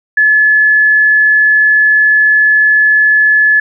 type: tone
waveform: sine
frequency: 1717 Hz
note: A6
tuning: 43 cents flat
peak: -5 dBFS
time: 0.17-3.6 s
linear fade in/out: 5 ms
effects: none